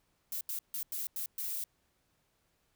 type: noise bursts at uneven times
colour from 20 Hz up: violet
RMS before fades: -37 dBFS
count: 6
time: 0.32-0.41 / 0.49-0.59 / 0.74-0.83 / 0.92-1.07 / 1.16-1.26 / 1.38-1.64 s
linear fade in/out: 2 ms
effects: pink hiss -75 dBFS RMS until 2.75 s